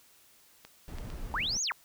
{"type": "clicks", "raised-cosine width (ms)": 0.2, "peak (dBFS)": -29, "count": 3, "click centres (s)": [0.65, 0.985, 1.102]}
{"type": "noise", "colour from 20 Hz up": "brown", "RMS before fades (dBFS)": -40, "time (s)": [0.88, 1.57], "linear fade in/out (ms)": 0}
{"type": "linear two-way sweep", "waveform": "sine", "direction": "up then down", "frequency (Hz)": [830.6, 6900, 830.6], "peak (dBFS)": -29, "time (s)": [1.34, 1.72], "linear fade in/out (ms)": 0, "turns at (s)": 1.62}
{"effects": ["white hiss -61 dBFS RMS until 1.84 s"]}